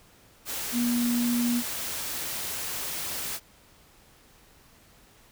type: tone in noise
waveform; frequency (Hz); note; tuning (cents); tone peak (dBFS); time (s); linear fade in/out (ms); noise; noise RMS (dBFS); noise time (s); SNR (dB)
sine; 240; B3; -49; -23; 0.72-1.63; 50; white; -33; 0.45-3.4; +7
effects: pink hiss -57 dBFS RMS until 5.31 s